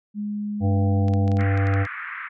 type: tone with pitch glide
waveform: sine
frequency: 207.7 to 205.7 Hz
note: G#3 to G#3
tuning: 0 to -16 cents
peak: -25 dBFS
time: 0.14-1.46 s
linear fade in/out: 50 ms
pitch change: -16 cents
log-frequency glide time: 0.76-0.97 s
type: harmonic tone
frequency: 98 Hz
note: G2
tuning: in tune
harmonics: 1 / 3 / 5 / 7 / 8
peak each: -18 / -29 / -31 / -34 / -36 dBFS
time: 0.6-1.87 s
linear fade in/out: 50 ms
type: clicks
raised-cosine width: 0.2 ms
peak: -23 dBFS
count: 10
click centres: 1.083 / 1.137 / 1.279 / 1.317 / 1.37 / 1.409 / 1.576 / 1.67 / 1.739 / 1.852 s
type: band-pass noise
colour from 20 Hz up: white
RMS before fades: -33 dBFS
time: 1.38-2.29 s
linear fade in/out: 20 ms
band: 1200 to 2100 Hz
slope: 48 dB/octave
effects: none